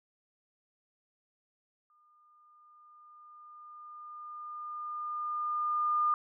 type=tone with exponential growth; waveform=sine; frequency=1211 Hz; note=D#6; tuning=47 cents flat; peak=-24 dBFS; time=1.9-6.14 s; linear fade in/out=1 ms; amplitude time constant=920 ms; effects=none